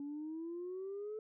sine exponential sweep, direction up, 281.7 to 436.5 Hz, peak -39 dBFS, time 0-1.19 s, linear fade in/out 2 ms, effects tanh soft clip ceiling -37 dBFS

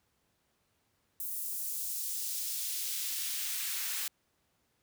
white noise with high-pass filter sweep, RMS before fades -36 dBFS, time 1.2-4.08 s, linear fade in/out 2 ms, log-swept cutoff 11000 to 1400 Hz, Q 0.78, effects pink hiss -75 dBFS RMS until 4.82 s + high-pass 60 Hz 12 dB/octave

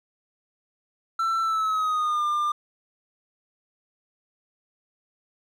triangle tone with pitch glide, 1338 to 1198.9 Hz, E6 to D6, +25 to +35 cents, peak -20 dBFS, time 1.19-2.52 s, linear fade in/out 5 ms, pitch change -190 cents, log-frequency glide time 1.41-2.24 s, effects none

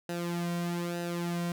sawtooth tone with flanger, 172.8 Hz, F3, 18 cents flat, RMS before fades -33 dBFS, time 0.09-1.52 s, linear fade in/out 2 ms, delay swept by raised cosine 0.89 to 2.39 ms, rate 1.1 Hz, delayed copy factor -0.7, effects none

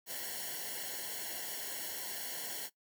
white noise with comb filter, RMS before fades -41 dBFS, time 0.06-2.7 s, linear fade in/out 50 ms, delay 0.81 ms, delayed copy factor -0.9, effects noise-tail reverb RT60 0.1 s tail -18 dB re dry

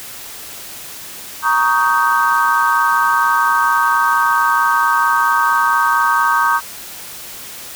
sine chord, Eb dominant seventh, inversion second, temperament just, 933.4 / 1120.1 / 1244.5 / 1555.6 Hz, Bb5 / Db6 / Eb6 / G6, +2 / +18 / 0 / -14 cents, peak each -17 dBFS, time 1.42-6.61 s, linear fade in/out 50 ms, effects white hiss -32 dBFS RMS until 7.75 s

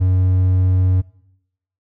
triangle tone, 92.5 Hz, F#2, in tune, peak -10 dBFS, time 0-1.02 s, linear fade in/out 20 ms, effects noise-tail reverb RT60 0.8 s tail -21 dB re dry

